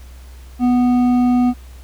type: tone with hard clipping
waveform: triangle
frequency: 246.9 Hz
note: B3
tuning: in tune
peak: -13 dBFS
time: 0.59-1.54 s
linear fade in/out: 50 ms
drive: 11 dB
effects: added 63 Hz sine -35 dBFS peak until 1.83 s + pink hiss -48 dBFS RMS until 1.83 s